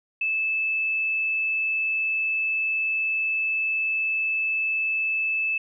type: tone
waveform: sine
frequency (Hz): 2621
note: E7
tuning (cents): -11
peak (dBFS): -22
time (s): 0.21-5.58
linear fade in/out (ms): 5
effects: none